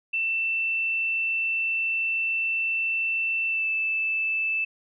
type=tone with pitch glide; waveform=sine; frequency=2673 to 2636 Hz; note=E7 to E7; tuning=+23 to -1 cents; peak=-23 dBFS; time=0.13-4.65 s; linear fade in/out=10 ms; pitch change=-24 cents; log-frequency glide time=3.48-3.67 s; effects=none